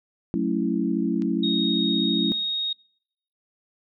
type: chord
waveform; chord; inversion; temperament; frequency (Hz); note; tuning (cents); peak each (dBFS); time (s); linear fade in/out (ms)
sine; F# minor seventh; none; equal; 185 / 220 / 277.2 / 329.6; F#3 / A3 / C#4 / E4; 0 / 0 / 0 / 0; -27; 0.34-2.32; 0
type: click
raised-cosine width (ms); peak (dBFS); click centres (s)
0.2; -27; 1.221
type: tone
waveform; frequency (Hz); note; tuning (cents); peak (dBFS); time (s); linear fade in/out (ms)
sine; 3741; A#7; +5; -24; 1.43-2.73; 5
effects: noise-tail reverb RT60 0.7 s tail -25 dB re dry